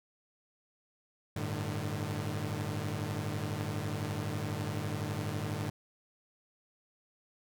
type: chord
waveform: sawtooth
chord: G suspended second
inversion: none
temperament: equal with one note detuned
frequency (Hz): 98 / 110 / 150.44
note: G2 / A2 / D3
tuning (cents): 0 / 0 / +42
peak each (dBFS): -34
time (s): 1.36-5.7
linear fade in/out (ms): 5
effects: none